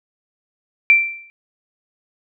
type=tone with exponential decay; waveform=sine; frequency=2349 Hz; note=D7; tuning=in tune; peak=-5 dBFS; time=0.9-1.3 s; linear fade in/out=0 ms; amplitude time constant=85 ms; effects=none